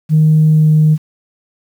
sine tone with pitch glide, 155.56 to 154.49 Hz, D#3 to D#3, 0 to -12 cents, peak -5 dBFS, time 0.09-0.98 s, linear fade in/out 50 ms, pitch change -12 cents, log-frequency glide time 0.52-0.69 s, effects tanh soft clip ceiling -2 dBFS + 7-bit

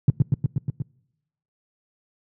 sine tone with echo, 134.8 Hz, C#3, 48 cents flat, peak -9 dBFS, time 0.08-0.1 s, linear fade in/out 2 ms, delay 120 ms, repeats 6, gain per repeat -2 dB, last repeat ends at 0.82 s, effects noise-tail reverb RT60 0.9 s tail -26 dB re dry + high-pass 80 Hz 12 dB/octave

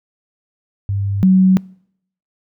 sine tone pair in turn, 99.4 / 187.64 Hz, G2 / F#3, +25 / +25 cents, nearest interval major seventh, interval 1100 cents, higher second, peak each -16 / -7 dBFS, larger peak second, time 0.89-1.23 / 1.23-1.57 s, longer neither, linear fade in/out 0 ms, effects noise-tail reverb RT60 0.7 s tail -26 dB re dry

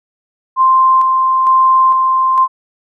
sine tone with tremolo, 1046.5 Hz, C6, in tune, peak -6 dBFS, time 0.56-2.48 s, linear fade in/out 50 ms, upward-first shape square, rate 1.1 Hz, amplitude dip 30%, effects none

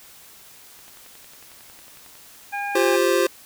click train, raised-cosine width 0.3 ms, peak -31 dBFS, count 16, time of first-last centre 0.79-2.154 s, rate 11 Hz
harmonic tone, 810 Hz, G#5, 43 cents flat, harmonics 1 / 2 / 3, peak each -27 / -30 / -32 dBFS, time 2.52-2.97 s, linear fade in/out 20 ms
square chord, F suspended second, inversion none, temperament just, 349.2 / 392.9 / 523.8 Hz, F4 / G4 / C5, 0 / +4 / +2 cents, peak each -22 dBFS, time 2.75-3.27 s, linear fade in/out 5 ms
effects white hiss -47 dBFS RMS until 3.45 s

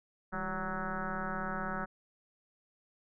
sine tone with frequency modulation, 750 Hz, F#5, 23 cents sharp, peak -33 dBFS, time 0.32-1.86 s, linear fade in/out 20 ms, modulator 183 Hz, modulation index 4.6, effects none

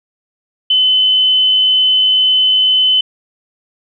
sine tone, 3034 Hz, F#7, 43 cents sharp, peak -8 dBFS, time 0.7-3.01 s, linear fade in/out 5 ms, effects none

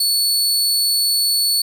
sawtooth tone, 4435 Hz, C#8, in tune, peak -12 dBFS, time 0-1.62 s, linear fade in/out 5 ms, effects none

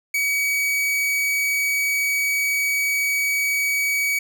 45% pulse tone, 2267 Hz, C#7, 38 cents sharp, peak -19 dBFS, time 0.14-4.19 s, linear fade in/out 5 ms, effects none

